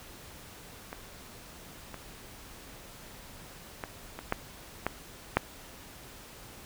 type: clicks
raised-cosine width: 0.5 ms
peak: -23 / -25 / -19 / -23 / -12 / -13 / -7 dBFS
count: 7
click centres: 0.929 / 1.943 / 3.838 / 4.19 / 4.324 / 4.866 / 5.37 s
effects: pink hiss -49 dBFS RMS until 6.65 s